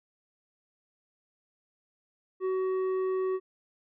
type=tone with tanh clipping; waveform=triangle; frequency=375.7 Hz; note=F#4; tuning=26 cents sharp; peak=-28 dBFS; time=2.4-3.4 s; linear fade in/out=50 ms; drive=12 dB; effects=none